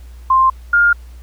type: tone pair in turn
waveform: sine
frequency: 1051 / 1411.9 Hz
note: C6 / F6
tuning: +7 / +18 cents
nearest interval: perfect fourth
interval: 511 cents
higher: second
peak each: -8 dBFS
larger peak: neither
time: 0.3-0.5 / 0.73-0.93 s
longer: neither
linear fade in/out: 5 ms
effects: added 60 Hz sine -33 dBFS peak until 1.22 s + pink hiss -51 dBFS RMS until 1.22 s